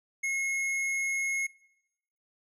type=tone with hard clipping; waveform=sine; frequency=2167 Hz; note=C#7; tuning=40 cents flat; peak=-29 dBFS; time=0.23-1.47 s; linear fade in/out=10 ms; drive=16 dB; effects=noise-tail reverb RT60 0.9 s tail -22 dB re dry + low-pass 11000 Hz 12 dB/octave